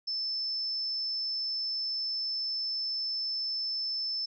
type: tone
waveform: sine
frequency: 5274 Hz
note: E8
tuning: in tune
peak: -30 dBFS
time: 0.07-4.26 s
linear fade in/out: 10 ms
effects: none